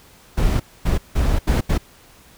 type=noise bursts at uneven times; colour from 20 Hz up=brown; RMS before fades=-17 dBFS; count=5; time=0.37-0.6 / 0.85-0.98 / 1.15-1.39 / 1.47-1.61 / 1.69-1.78 s; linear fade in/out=10 ms; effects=pink hiss -49 dBFS RMS until 2.37 s